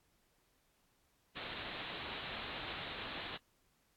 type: low-pass noise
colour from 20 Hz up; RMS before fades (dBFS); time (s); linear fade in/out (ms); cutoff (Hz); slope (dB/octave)
white; -45; 1.35-3.38; 20; 4000; 96
effects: pink hiss -75 dBFS RMS until 3.96 s + AAC 64 kbps